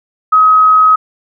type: tone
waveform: sine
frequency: 1269 Hz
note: D#6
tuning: 34 cents sharp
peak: -4 dBFS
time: 0.32-0.96 s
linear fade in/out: 10 ms
effects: none